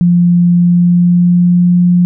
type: tone with pitch glide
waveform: sine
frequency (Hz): 174.61 to 176.95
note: F3 to F3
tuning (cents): 0 to +23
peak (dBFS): -5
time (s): 0.01-2.05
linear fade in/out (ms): 0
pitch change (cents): +23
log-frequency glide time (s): 0.56-1.78
effects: none